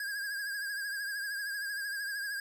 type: tone with vibrato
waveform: square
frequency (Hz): 1630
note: G#6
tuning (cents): -33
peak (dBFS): -35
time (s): 0-2.4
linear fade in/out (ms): 2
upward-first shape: triangle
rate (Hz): 13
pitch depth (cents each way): 65
effects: none